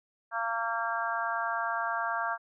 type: harmonic tone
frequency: 229.4 Hz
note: A#3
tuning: 28 cents flat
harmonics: 3 / 4 / 5 / 6 / 7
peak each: -35 / -35 / -35 / -35 / -35 dBFS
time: 0.31-2.38 s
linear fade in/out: 50 ms
effects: none